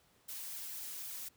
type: noise with flanger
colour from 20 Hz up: blue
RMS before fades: -44 dBFS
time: 0.28-1.29 s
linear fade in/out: 10 ms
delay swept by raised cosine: 1.2 to 5.5 ms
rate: 3.7 Hz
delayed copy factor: +0.95
effects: pink hiss -69 dBFS RMS until 1.36 s + high-pass 60 Hz 12 dB/octave